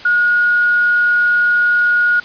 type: tone with quantisation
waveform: sine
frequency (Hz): 1443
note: F#6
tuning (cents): -44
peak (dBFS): -10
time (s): 0.05-2.2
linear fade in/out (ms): 5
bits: 6
effects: white hiss -35 dBFS RMS until 2.24 s + resampled to 11025 Hz